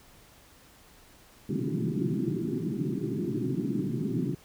pink band-pass noise, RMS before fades -30 dBFS, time 1.49-4.35 s, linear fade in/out 5 ms, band 120 to 390 Hz, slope 96 dB/octave, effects pink hiss -56 dBFS RMS until 4.44 s

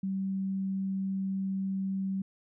sine tone, 192.6 Hz, G3, 30 cents flat, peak -29 dBFS, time 0.03-2.22 s, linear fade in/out 5 ms, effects none

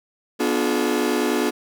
40% pulse chord, B diminished seventh, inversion none, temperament just, 246.9 / 296.3 / 355.6 / 426.7 Hz, B3 / D4 / F4 / Ab4, 0 / +15 / +31 / +47 cents, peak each -24 dBFS, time 0.39-1.51 s, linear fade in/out 20 ms, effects none

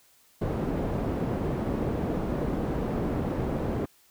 white low-pass noise, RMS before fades -29 dBFS, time 0.41-3.86 s, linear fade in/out 10 ms, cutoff 390 Hz, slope 12 dB/octave, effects white hiss -61 dBFS RMS until 4.1 s

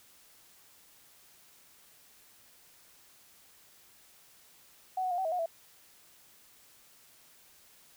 sine tone with pitch steps, 748 / 739 / 707 / 760 / 642 / 722 / 662 Hz, F#5 / F#5 / F5 / F#5 / E5 / F#5 / E5, +19 / -2 / +21 / +46 / -46 / -43 / +7 cents, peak -29 dBFS, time 4.97-5.46 s, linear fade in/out 5 ms, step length 70 ms, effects white hiss -60 dBFS RMS until 7.96 s

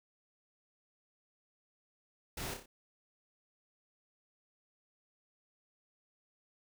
pink noise with echo, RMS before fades -41 dBFS, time 2.37-2.54 s, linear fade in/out 5 ms, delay 30 ms, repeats 4, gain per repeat -5 dB, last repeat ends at 2.66 s, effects none

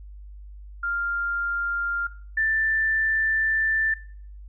sine tone pair in turn, 1396.9 / 1771.2 Hz, F6 / A6, 0 / +11 cents, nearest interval major third, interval 411 cents, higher second, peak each -24 / -20 dBFS, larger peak second, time 0.83-2.07 / 2.37-3.94 s, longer second, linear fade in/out 5 ms, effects noise-tail reverb RT60 0.5 s tail -18 dB re dry + added 50 Hz sine -39 dBFS peak until 4.48 s

